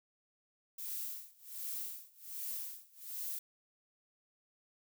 violet noise with tremolo, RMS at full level -40 dBFS, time 0.78-3.39 s, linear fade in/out 5 ms, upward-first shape sine, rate 1.3 Hz, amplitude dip 95%, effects none

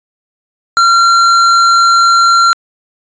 triangle tone with hard clipping, 1372 Hz, F6, 31 cents flat, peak -7 dBFS, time 0.77-2.53 s, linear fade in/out 0 ms, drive 18 dB, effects resampled to 16000 Hz

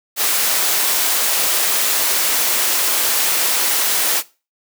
white high-pass noise, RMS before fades -17 dBFS, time 0.16-4.23 s, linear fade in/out 50 ms, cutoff 360 Hz, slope 12 dB/octave, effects noise-tail reverb RT60 0.3 s tail -19 dB re dry

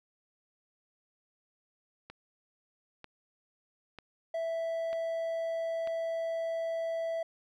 click train, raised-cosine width 0.3 ms, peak -29 dBFS, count 5, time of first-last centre 2.1-5.874 s, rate 1.06 Hz
triangle tone, 659.3 Hz, E5, in tune, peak -29 dBFS, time 4.34-7.23 s, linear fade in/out 5 ms
effects none

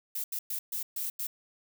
violet noise bursts at uneven times, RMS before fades -34 dBFS, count 6, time 0.15-0.24 / 0.32-0.39 / 0.5-0.59 / 0.72-0.83 / 0.96-1.1 / 1.19-1.27 s, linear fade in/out 5 ms, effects none

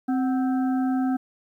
harmonic tone with a mistuned harmonic, 261.6 Hz, C4, in tune, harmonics 1 / 3 / 5 / 6, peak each -21 / -31 / -41 / -42 dBFS, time 0.08-1.17 s, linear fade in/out 10 ms, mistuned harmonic 3, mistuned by -87 cents, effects 10-bit

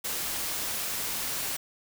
white noise, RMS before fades -32 dBFS, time 0.04-1.57 s, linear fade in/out 10 ms, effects none

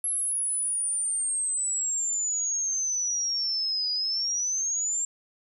sine exponential two-way sweep, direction down then up, 11175 to 4904 to 7450 Hz, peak -25 dBFS, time 0.04-5.05 s, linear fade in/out 2 ms, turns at 3.92 s, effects 11-bit

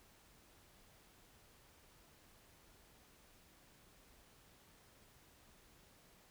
silence, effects pink hiss -66 dBFS RMS until 6.3 s

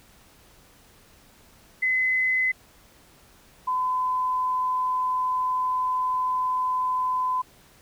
sine tone pair in turn, 2032 / 1014.1 Hz, B6 / B5, +49 / +46 cents, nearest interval octave, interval 1203 cents, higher first, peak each -20 / -22 dBFS, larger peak first, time 1.82-2.52 / 3.67-7.42 s, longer second, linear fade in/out 10 ms, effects pink hiss -55 dBFS RMS until 7.81 s

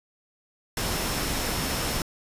sine tone in noise, 5400 Hz, E8, 41 cents sharp, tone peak -39 dBFS, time 0.77-2.02 s, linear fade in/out 2 ms, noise pink, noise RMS -28 dBFS, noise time 0.77-2.02 s, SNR -14 dB, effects resampled to 32000 Hz

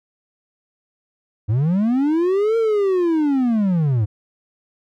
triangle linear two-way sweep, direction up then down, 98 to 461.7 to 98 Hz, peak -13 dBFS, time 1.48-4.06 s, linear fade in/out 20 ms, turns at 2.57 s, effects none

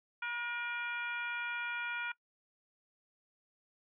harmonic tone with a mistuned harmonic, 478.6 Hz, A#4, 46 cents sharp, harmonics 2 / 3 / 4 / 5 / 6 / 7, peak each -44 / -37 / -48 / -41 / -53 / -53 dBFS, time 0.22-2.12 s, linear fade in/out 5 ms, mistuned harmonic 4, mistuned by -40 cents, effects noise-tail reverb RT60 0.1 s tail -22 dB re dry

